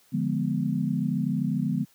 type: chord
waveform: sine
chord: D diminished seventh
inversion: none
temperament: equal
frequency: 146.83 / 174.61 / 207.7 / 246.9 Hz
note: D3 / F3 / Ab3 / Cb4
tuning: 0 / 0 / 0 / 0 cents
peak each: -29 dBFS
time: 0.12-1.85 s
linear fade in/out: 20 ms
effects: white hiss -61 dBFS RMS until 1.94 s + high-pass 80 Hz 12 dB/octave